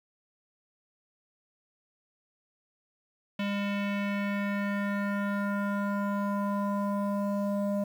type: tone with low-pass filter sweep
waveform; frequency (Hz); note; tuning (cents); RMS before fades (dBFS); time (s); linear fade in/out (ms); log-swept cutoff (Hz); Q
square; 201.8; G#3; -49; -30; 3.39-7.84; 5; 2900 to 700; 2.7
effects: 9-bit